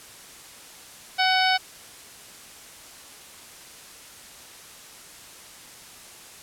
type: harmonic tone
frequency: 749 Hz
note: F#5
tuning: 21 cents sharp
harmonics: 1 / 2 / 3 / 4 / 5 / 6 / 7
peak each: -22 / -25 / -27 / -28 / -29 / -30 / -30 dBFS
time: 1.18-1.58 s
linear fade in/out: 20 ms
effects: white hiss -45 dBFS RMS until 6.42 s + low-pass 11000 Hz 12 dB/octave